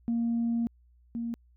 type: tone pair in turn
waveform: sine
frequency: 233.1 / 233.1 Hz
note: A#3 / A#3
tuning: 0 / 0 cents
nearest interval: unison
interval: 0 cents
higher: neither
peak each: -24 / -30 dBFS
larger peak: first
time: 0.08-0.67 / 1.15-1.34 s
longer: first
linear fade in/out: 0 ms
effects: tanh soft clip ceiling -22 dBFS + added 60 Hz sine -58 dBFS peak until 1.56 s